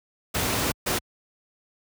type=noise bursts at uneven times; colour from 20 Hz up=pink; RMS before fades=-25 dBFS; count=2; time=0.34-0.72 / 0.86-0.99 s; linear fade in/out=10 ms; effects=high-pass 60 Hz 12 dB/octave